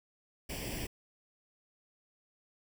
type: noise with comb filter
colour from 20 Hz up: pink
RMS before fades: -39 dBFS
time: 0.49-0.87 s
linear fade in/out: 10 ms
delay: 0.38 ms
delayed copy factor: +0.8
effects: none